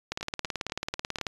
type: two click trains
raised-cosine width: 0.2 ms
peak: -22 / -13 dBFS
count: 5 / 22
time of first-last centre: 0.21-1.186 / 0.12-1.268 s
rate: 4.1 / 18.3 Hz
effects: resampled to 24000 Hz